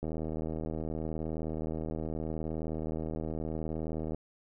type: click train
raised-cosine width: 2 ms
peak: -23 dBFS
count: 327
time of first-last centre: 0.03-4.146 s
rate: 79.2 Hz
effects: none